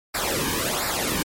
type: noise with flanger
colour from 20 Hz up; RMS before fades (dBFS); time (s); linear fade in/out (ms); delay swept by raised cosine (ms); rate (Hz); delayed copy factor
pink; -25; 0.14-1.23; 10; 0.31 to 1.51; 1.4; -0.75
effects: MP3 64 kbps